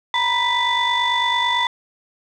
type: tone cluster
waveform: sine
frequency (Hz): 941 / 990 / 1982 / 3500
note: A#5 / B5 / B6 / A7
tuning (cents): +16 / +4 / +6 / -10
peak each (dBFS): -21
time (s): 0.14-1.67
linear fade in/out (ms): 2
effects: tanh soft clip ceiling -11 dBFS